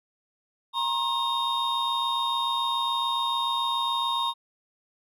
triangle tone cluster, 942 / 1069 / 3699 Hz, A#5 / C6 / A#7, +18 / +37 / -14 cents, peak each -27 dBFS, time 0.73-4.34 s, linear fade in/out 50 ms, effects none

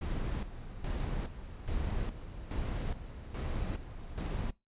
brown noise with tremolo, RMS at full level -34 dBFS, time 0.01-4.51 s, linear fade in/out 10 ms, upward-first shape square, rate 1.2 Hz, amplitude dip 70%, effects noise-tail reverb RT60 0.2 s tail -21 dB re dry + resampled to 8000 Hz

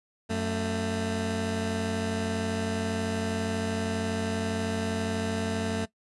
20% pulse tone pair together, 92.5 / 223.1 Hz, F#2 / A3, 0 / +24 cents, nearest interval octave + minor third, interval 1524 cents, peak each -27 / -24 dBFS, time 0.29-5.86 s, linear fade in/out 20 ms, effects noise-tail reverb RT60 0.1 s tail -19 dB re dry + resampled to 24000 Hz

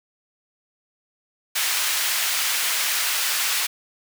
pink high-pass noise, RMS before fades -23 dBFS, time 1.55-3.67 s, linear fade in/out 10 ms, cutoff 1700 Hz, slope 12 dB/octave, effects none

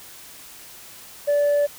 sine tone, 580 Hz, D5, 22 cents flat, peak -14 dBFS, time 1.27-1.67 s, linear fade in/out 20 ms, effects tanh soft clip ceiling -15 dBFS + white hiss -43 dBFS RMS until 1.78 s

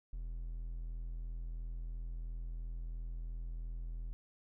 triangle tone, 41.47 Hz, E1, 11 cents sharp, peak -37 dBFS, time 0.13-4.13 s, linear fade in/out 0 ms, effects none

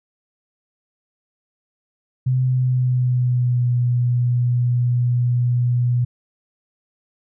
sine tone with pitch glide, 128.3 to 122.29 Hz, C3 to B2, -34 to -17 cents, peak -15 dBFS, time 2.26-6.05 s, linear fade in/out 10 ms, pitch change -83 cents, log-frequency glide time 2.42-3.71 s, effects none

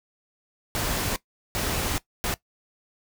pink noise bursts at uneven times, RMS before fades -27 dBFS, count 3, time 0.75-1.16 / 1.55-1.98 / 2.24-2.34 s, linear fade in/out 0 ms, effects noise-tail reverb RT60 0.1 s tail -18 dB re dry

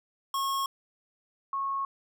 square / sine tone pair in turn, 1090 / 1095.4 Hz, C#6 / C#6, -29 / -21 cents, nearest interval unison, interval 8 cents, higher second, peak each -28 dBFS, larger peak neither, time 0.34-0.66 / 1.53-1.85 s, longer neither, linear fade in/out 2 ms, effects none

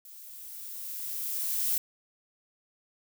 violet noise with level ramp, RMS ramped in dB -49 to -27 dBFS, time 0.05-1.78 s, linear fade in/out 2 ms, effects none

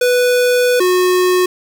square tone pair in turn, 493.9 / 364.2 Hz, B4 / F#4, 0 / -27 cents, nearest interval perfect fourth, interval 527 cents, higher first, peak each -11 dBFS, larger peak neither, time 0.01-0.8 / 0.8-1.46 s, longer first, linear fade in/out 5 ms, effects 7-bit

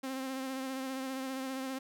sawtooth tone with vibrato, 264 Hz, C4, 16 cents sharp, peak -32 dBFS, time 0.03-1.79 s, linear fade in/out 10 ms, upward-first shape triangle, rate 15 Hz, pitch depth 34 cents each way, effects none

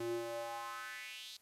square tone with high-pass filter sweep, 116.54 Hz, A#2, in tune, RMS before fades -43 dBFS, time 0-1.37 s, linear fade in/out 5 ms, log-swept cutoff 270 to 4200 Hz, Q 3.7, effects white hiss -70 dBFS RMS until 1.41 s + resampled to 32000 Hz

